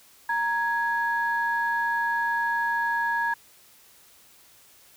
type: tone pair together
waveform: sine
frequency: 932.3 / 1665.4 Hz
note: A#5 / G#6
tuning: 0 / +4 cents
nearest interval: minor seventh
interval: 1004 cents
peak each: -25 dBFS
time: 0.29-3.34 s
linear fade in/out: 5 ms
effects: tanh soft clip ceiling -15 dBFS + white hiss -55 dBFS RMS until 4.96 s